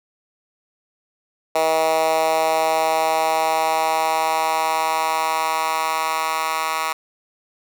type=tone with high-pass filter sweep; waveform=10% pulse; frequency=159.9 Hz; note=D#3; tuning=48 cents sharp; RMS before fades=-20 dBFS; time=1.55-6.93 s; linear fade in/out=5 ms; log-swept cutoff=610 to 1200 Hz; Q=2.4; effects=none

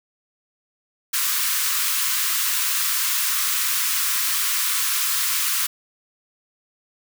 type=high-pass noise; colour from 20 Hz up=white; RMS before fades=-22 dBFS; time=1.13-5.67 s; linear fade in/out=10 ms; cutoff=1000 Hz; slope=96 dB/octave; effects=none

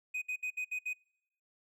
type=tone bursts; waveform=triangle; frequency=2500 Hz; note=D#7; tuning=8 cents sharp; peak=-32 dBFS; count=6; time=0.14-0.934 s; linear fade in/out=10 ms; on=79 ms; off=64 ms; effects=noise-tail reverb RT60 0.8 s tail -26 dB re dry

